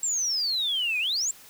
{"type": "exponential two-way sweep", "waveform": "sine", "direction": "down then up", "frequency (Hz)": [7620, 2410, 7620], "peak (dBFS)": -23, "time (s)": [0.03, 1.31], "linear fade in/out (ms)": 2, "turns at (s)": 0.99, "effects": ["tanh soft clip ceiling -19 dBFS", "white hiss -50 dBFS RMS until 1.49 s"]}